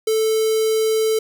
square tone with notch filter, 440 Hz, A4, in tune, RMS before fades -18 dBFS, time 0.07-1.19 s, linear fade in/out 5 ms, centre 1600 Hz, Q 0.6, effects none

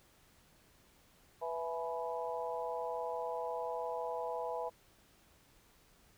harmonic tone with a mistuned harmonic, 164.81 Hz, E3, in tune, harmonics 3 / 4 / 5 / 6, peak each -40 / -41 / -42 / -43 dBFS, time 1.41-4.7 s, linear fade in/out 20 ms, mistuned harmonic 5, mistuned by +39 cents, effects pink hiss -66 dBFS RMS until 6.17 s

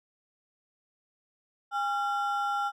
triangle ring-modulated tone, 1093 Hz, C#6, 25 cents flat, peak -22 dBFS, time 1.71-2.72 s, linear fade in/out 50 ms, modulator 281 Hz, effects none

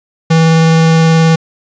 square tone with vibrato, 162.5 Hz, E3, 24 cents flat, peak -6 dBFS, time 0.3-1.36 s, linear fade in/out 10 ms, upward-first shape sine, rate 19 Hz, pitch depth 9 cents each way, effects resampled to 16000 Hz + 8-bit

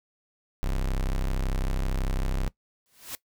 40% pulse tone, 32.7 Hz, C1, in tune, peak -24 dBFS, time 0.63-2.48 s, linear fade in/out 0 ms
white noise with exponential growth, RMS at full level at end -33 dBFS, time 2.86-3.15 s, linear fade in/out 0 ms, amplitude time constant 62 ms
effects noise-tail reverb RT60 0.1 s tail -19 dB re dry

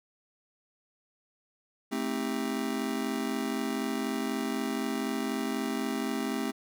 square chord, A half-diminished seventh, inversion none, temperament just, 220 / 264 / 316.8 / 396 Hz, A3 / C4 / Eb4 / G4, 0 / +16 / +31 / +18 cents, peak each -35 / -34 / -39 / -38 dBFS, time 1.91-6.52 s, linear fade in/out 20 ms, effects none

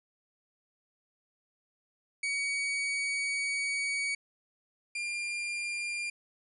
40% pulse tone pair in turn, 2255 / 2398 Hz, C#7 / D7, +29 / +36 cents, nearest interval minor second, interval 107 cents, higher second, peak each -29 / -32 dBFS, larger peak first, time 2.23-4.15 / 4.95-6.1 s, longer first, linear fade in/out 5 ms, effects resampled to 24000 Hz

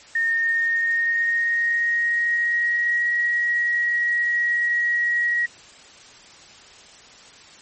sine tone with pitch glide, 1834 to 1904.2 Hz, A#6 to A#6, -29 to +36 cents, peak -18 dBFS, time 0.15-5.46 s, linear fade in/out 5 ms, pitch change +65 cents, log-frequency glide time 0.38-3.09 s, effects white hiss -46 dBFS RMS until 7.61 s + MP3 32 kbps

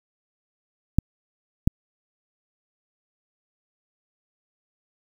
clicks, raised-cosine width 5 ms, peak -4 dBFS, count 2, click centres 0.986 / 1.675 s, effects 7-bit

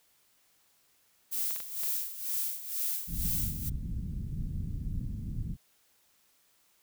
violet noise with tremolo, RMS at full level -31 dBFS, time 1.31-3.7 s, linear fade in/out 20 ms, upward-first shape sine, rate 2.1 Hz, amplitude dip 75%
clicks, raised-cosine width 0.2 ms, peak -25 dBFS, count 4, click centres 1.508 / 1.562 / 1.603 / 1.835 s
pink low-pass noise, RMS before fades -35 dBFS, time 3.07-5.57 s, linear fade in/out 50 ms, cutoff 200 Hz, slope 24 dB/octave
effects white hiss -68 dBFS RMS until 6.82 s

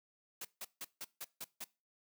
white noise bursts, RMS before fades -44 dBFS, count 7, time 0.41-1.643 s, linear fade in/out 5 ms, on 39 ms, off 160 ms, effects noise-tail reverb RT60 0.3 s tail -22 dB re dry + high-pass 150 Hz 12 dB/octave

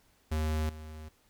square tone with level steps, 77.78 Hz, D#2, in tune, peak -29 / -43 dBFS, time 0.31-1.09 s, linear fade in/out 10 ms, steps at 0.69 s, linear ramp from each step 5 ms, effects pink hiss -67 dBFS RMS until 1.29 s

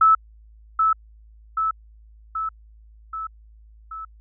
sine tone with echo, 1307 Hz, E6, 15 cents flat, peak -11 dBFS, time 0.01-0.15 s, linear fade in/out 5 ms, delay 780 ms, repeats 5, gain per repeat -4 dB, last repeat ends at 4.05 s, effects added 54 Hz sine -46 dBFS peak until 4.2 s

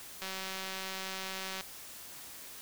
click train, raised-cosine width 0.2 ms, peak -22 dBFS, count 265, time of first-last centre 0.22-1.609 s, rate 190 Hz, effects white hiss -48 dBFS RMS until 2.61 s

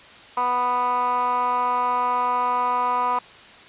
15% pulse tone with band-pass filter, 246.9 Hz, B3, in tune, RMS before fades -22 dBFS, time 0.37-3.19 s, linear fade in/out 5 ms, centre 1100 Hz, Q 7.7, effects white hiss -45 dBFS RMS until 3.68 s + resampled to 8000 Hz

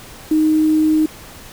sine tone with quantisation, 311.1 Hz, D#4, in tune, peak -11 dBFS, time 0.31-1.06 s, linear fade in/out 5 ms, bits 6, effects pink hiss -38 dBFS RMS until 1.52 s

